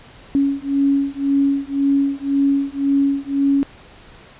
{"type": "beating tone pair", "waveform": "sine", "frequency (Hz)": [277.2, 279.1], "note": ["C#4", "C#4"], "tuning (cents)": [0, 12], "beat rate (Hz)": 1.9, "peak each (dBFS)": -18, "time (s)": [0.35, 3.63], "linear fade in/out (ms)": 0, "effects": ["pink hiss -44 dBFS RMS until 4.39 s", "resampled to 8000 Hz"]}